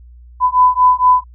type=beating tone pair; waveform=sine; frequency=1000 / 1004.3 Hz; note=B5 / B5; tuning=+21 / +29 cents; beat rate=4.3 Hz; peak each=-11 dBFS; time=0.4-1.24 s; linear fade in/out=50 ms; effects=added 60 Hz sine -37 dBFS peak until 1.34 s